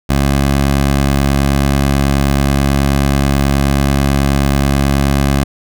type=tone; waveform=15% pulse; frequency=69.3 Hz; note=C#2; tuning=in tune; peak=-4 dBFS; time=0.09-5.44 s; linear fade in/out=10 ms; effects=none